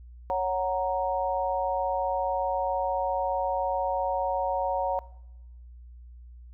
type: chord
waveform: sine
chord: F# major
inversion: second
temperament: equal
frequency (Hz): 554.4 / 740 / 932.3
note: C#5 / F#5 / A#5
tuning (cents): 0 / 0 / 0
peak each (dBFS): -29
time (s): 0.3-4.99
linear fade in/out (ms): 0
effects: noise-tail reverb RT60 0.9 s tail -20 dB re dry + added 60 Hz sine -44 dBFS peak until 6.53 s